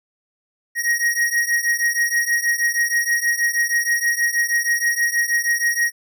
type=beating tone pair; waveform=square; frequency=1882 / 1888.3 Hz; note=A#6 / A#6; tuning=+16 / +22 cents; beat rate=6.3 Hz; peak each=-20 / -22 dBFS; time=0.75-5.92 s; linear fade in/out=50 ms; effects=none